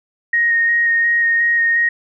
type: tone with vibrato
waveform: sine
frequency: 1864.7 Hz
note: A#6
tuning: in tune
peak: -12 dBFS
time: 0.33-1.89 s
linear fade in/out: 5 ms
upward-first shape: square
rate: 2.8 Hz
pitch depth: 10 cents each way
effects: none